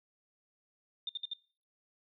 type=tone bursts; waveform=sine; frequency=3615 Hz; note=A7; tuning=46 cents sharp; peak=-34 dBFS; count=4; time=1.07-1.335 s; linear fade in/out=2 ms; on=22 ms; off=59 ms; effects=noise-tail reverb RT60 0.4 s tail -20 dB re dry